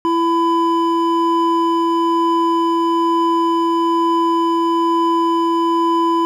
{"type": "tone pair together", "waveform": "triangle", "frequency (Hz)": [334.4, 1002.1], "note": ["E4", "B5"], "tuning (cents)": [25, 25], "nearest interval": "octave + perfect fifth", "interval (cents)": 1900, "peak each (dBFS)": -14, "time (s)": [0.05, 6.25], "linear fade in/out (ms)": 0, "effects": []}